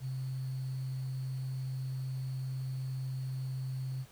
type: tone with sample-and-hold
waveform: sine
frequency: 131.1 Hz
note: C3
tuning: 4 cents sharp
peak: -34 dBFS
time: 0-4.06 s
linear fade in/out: 50 ms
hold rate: 4410 Hz
effects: pink hiss -59 dBFS RMS until 4.11 s